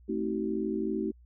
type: chord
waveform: sine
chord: A diminished seventh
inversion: none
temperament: just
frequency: 220 / 264 / 316.8 / 380.2 Hz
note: A3 / C4 / Eb4 / Gb4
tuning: 0 / +16 / +31 / +47 cents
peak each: -33 / -38 / -33 / -33 dBFS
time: 0.08-1.12 s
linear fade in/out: 20 ms
effects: added 60 Hz sine -53 dBFS peak until 1.25 s